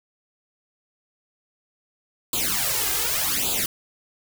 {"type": "noise with flanger", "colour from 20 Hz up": "white", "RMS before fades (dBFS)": -24, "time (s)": [2.33, 3.66], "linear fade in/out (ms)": 2, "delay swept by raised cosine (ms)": [0.26, 2.46], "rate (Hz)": 0.86, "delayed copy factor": 0.9, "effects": []}